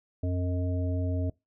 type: harmonic tone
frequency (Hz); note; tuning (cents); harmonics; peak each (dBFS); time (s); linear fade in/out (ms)
89.7; F2; +47; 1 / 3 / 5 / 7; -27 / -34 / -41 / -39; 0.23-1.3; 5
effects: noise-tail reverb RT60 0.2 s tail -22 dB re dry